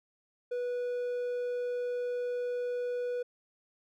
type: tone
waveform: triangle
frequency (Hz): 490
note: B4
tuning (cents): -14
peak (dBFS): -29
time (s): 0.51-3.23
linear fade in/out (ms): 10
effects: none